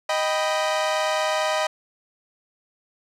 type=chord; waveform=sawtooth; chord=Eb augmented; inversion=none; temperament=equal; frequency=622.3 / 784 / 987.8 Hz; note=Eb5 / G5 / B5; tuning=0 / 0 / 0 cents; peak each=-19 / -24 / -24 dBFS; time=0.09-1.67 s; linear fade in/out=5 ms; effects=low-pass 7000 Hz 12 dB/octave + 9-bit